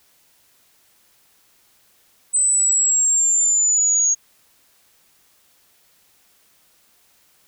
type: linear sweep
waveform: sine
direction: down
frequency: 8110 to 6600 Hz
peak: -14 dBFS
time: 2.33-4.15 s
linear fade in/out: 20 ms
effects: white hiss -58 dBFS RMS until 7.47 s